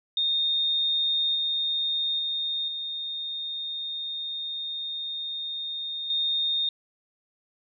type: tone with level steps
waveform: sine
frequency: 3672 Hz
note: A#7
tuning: 27 cents flat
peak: -22 / -24 / -26 / -30 / -23 dBFS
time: 0.17-6.69 s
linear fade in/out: 2 ms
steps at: 1.35 / 2.19 / 2.68 / 6.1 s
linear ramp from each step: 2 ms
effects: none